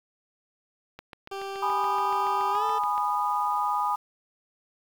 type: click train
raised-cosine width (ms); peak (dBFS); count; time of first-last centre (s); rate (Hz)
0.3; -25; 15; 0.99-2.979; 7.04
type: tone with pitch glide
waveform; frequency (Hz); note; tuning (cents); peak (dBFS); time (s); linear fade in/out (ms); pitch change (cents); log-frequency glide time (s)
20% pulse; 392 to 440; G4 to A4; 0 to 0; -27; 1.31-2.79; 10; +200; 2.51-2.64
type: chord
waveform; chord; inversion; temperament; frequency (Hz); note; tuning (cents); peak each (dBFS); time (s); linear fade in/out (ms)
sine; G# minor; none; equal with one note detuned; 830.6 / 987.8 / 1230.2; G#5 / B5 / D#6; 0 / 0 / -20; -28; 1.62-3.96; 10
effects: low-pass 5000 Hz 12 dB/octave + 8-bit